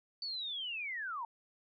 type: linear sweep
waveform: sine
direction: down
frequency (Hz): 4560 to 880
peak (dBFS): -37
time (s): 0.22-1.25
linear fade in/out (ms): 2
effects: none